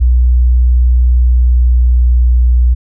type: tone with pitch glide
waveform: sine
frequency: 61.3 to 60.77 Hz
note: B1 to B1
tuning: -12 to -27 cents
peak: -5 dBFS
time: 0-2.75 s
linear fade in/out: 20 ms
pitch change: -15 cents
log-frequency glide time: 1.12-2.27 s
effects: none